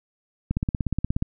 click train, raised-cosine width 5 ms, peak -11 dBFS, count 13, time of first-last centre 0.51-1.224 s, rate 16.8 Hz, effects none

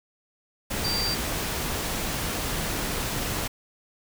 sine tone in noise, 4699 Hz, D8, in tune, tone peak -26 dBFS, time 0.84-1.15 s, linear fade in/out 10 ms, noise pink, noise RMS -29 dBFS, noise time 0.7-3.48 s, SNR 0 dB, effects none

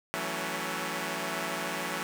5% pulse chord, F# minor seventh, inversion third, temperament equal with one note detuned, 164.81 / 185 / 220 / 281.1 Hz, E3 / F#3 / A3 / C#4, 0 / 0 / 0 / +24 cents, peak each -26 dBFS, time 0.14-2.03 s, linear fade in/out 0 ms, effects none

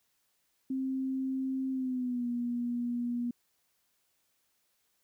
sine tone with pitch glide, 264 to 240.7 Hz, C4 to B3, +16 to -44 cents, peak -30 dBFS, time 0.7-3.31 s, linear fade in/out 5 ms, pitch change -160 cents, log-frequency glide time 1.71-2.27 s, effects white hiss -75 dBFS RMS until 5.03 s

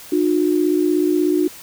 sine tone pair together, 303.5 / 360 Hz, D#4 / F#4, -43 / -47 cents, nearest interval minor third, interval 296 cents, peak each -17 dBFS, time 0.12-1.48 s, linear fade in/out 5 ms, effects white hiss -39 dBFS RMS until 1.62 s

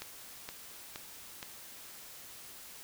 click train, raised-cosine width 0.2 ms, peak -23 dBFS, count 4, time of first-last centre 0.02-1.428 s, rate 2.13 Hz, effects white hiss -50 dBFS RMS until 2.83 s

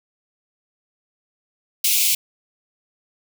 white high-pass noise, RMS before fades -18 dBFS, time 1.84-2.15 s, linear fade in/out 5 ms, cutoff 2200 Hz, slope 96 dB/octave, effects none

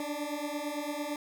20% pulse beating tone pair, 289.2 / 298.1 Hz, D4 / D4, -27 / +26 cents, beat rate 8.9 Hz, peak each -32 / -31 dBFS, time 0-1.16 s, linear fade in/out 2 ms, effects none

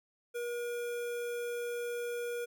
square tone with notch filter, 478.8 Hz, A#4, 46 cents sharp, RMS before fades -37 dBFS, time 0.34-2.46 s, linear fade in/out 20 ms, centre 4500 Hz, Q 1.5, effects none

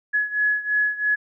sine beating tone pair, 1691 / 1694 Hz, G#6 / G#6, +31 / +34 cents, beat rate 3 Hz, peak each -21 / -24 dBFS, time 0.13-1.16 s, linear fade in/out 20 ms, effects none

